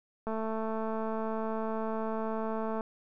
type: click train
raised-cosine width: 1 ms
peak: -22 dBFS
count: 562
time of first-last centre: 0.27-2.808 s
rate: 221 Hz
effects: none